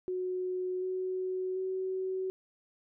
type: tone with pitch steps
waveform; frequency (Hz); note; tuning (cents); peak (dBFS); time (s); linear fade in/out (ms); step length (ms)
sine; 367.2 / 371.7 / 376.2; F#4 / F#4 / F#4; -13 / +8 / +29; -31; 0.08-2.3; 0; 740
effects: none